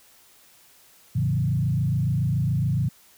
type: tone with frequency modulation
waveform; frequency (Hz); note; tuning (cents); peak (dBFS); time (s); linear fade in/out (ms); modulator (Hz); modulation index
sine; 133.3; C3; +33; -20; 1.15-2.89; 10; 27.1; 1.3
effects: white hiss -55 dBFS RMS until 3.17 s